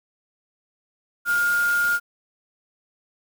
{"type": "tone in noise", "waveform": "sine", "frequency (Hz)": 1416, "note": "F6", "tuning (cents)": 23, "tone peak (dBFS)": -18, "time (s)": [1.25, 2], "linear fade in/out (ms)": 50, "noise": "white", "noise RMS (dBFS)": -34, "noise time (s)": [1.25, 2], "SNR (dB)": 13, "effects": []}